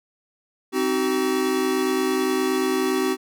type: chord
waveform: square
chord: C diminished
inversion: none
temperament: equal with one note detuned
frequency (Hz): 261.6 / 311.1 / 378.9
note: C4 / Eb4 / Gb4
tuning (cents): 0 / 0 / +41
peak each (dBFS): -26 / -28 / -23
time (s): 0.72-3.17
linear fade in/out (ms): 50
effects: none